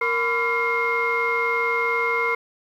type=tone cluster; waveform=sine; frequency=466.1 / 1004 / 1147 / 1387 / 2136 Hz; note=A#4 / B5 / D6 / F6 / C7; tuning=0 / +28 / -41 / -12 / +35 cents; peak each=-25 / -26 / -30 / -28 / -22 dBFS; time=0.01-2.35 s; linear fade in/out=5 ms; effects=tanh soft clip ceiling -12 dBFS + 9-bit